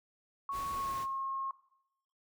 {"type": "tone with pitch glide", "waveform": "sine", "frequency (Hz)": [1108.7, 1078.4], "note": ["C#6", "C#6"], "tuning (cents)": [0, -48], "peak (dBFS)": -34, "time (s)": [0.49, 1.51], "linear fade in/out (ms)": 2, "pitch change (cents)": -48, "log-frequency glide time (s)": [0.72, 0.99]}
{"type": "noise", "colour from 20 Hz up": "pink", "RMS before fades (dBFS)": -47, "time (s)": [0.51, 1.07], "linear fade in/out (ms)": 50}
{"effects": ["noise-tail reverb RT60 0.8 s tail -17 dB re dry"]}